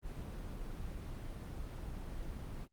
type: noise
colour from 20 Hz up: brown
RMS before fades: -43 dBFS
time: 0.02-2.68 s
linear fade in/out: 50 ms
effects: Opus 24 kbps